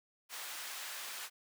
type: high-pass noise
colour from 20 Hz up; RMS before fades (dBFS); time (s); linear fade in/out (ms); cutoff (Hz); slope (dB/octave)
pink; -44; 0.29-1.3; 50; 1200; 12
effects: none